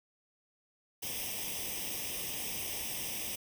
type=noise with comb filter; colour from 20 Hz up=white; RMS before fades=-38 dBFS; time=1.02-3.36 s; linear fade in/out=10 ms; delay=0.35 ms; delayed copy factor=+0.85; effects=none